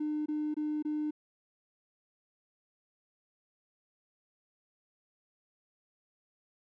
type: tone bursts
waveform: triangle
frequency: 302.4 Hz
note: D#4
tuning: 49 cents flat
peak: -27 dBFS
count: 4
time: 0-1.109 s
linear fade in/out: 10 ms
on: 260 ms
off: 23 ms
effects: tanh soft clip ceiling -27 dBFS